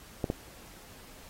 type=clicks; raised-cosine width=2 ms; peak=-15 dBFS; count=2; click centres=0.242 / 0.301 s; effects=pink hiss -52 dBFS RMS until 1.29 s + AAC 48 kbps